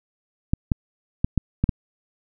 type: clicks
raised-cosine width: 5 ms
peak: -6 dBFS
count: 6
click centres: 0.535 / 0.718 / 1.245 / 1.377 / 1.64 / 1.692 s
effects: none